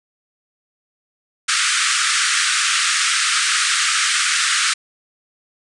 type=band-pass noise; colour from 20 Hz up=pink; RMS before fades=-18 dBFS; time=1.48-4.74 s; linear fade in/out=10 ms; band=1200 to 9600 Hz; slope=96 dB/octave; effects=none